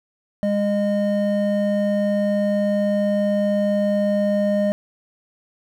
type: tone pair together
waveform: triangle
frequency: 203.9 / 611.8 Hz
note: G#3 / D#5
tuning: -32 / -29 cents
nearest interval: octave + perfect fifth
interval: 1903 cents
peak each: -18 dBFS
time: 0.43-4.72 s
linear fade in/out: 0 ms
effects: 9-bit